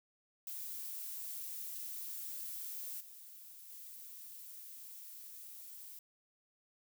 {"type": "noise with level steps", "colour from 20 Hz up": "violet", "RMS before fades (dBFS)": [-44, -54, -51], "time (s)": [0.47, 5.99], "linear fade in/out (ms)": 2, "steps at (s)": [3, 3.69], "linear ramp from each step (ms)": 10, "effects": []}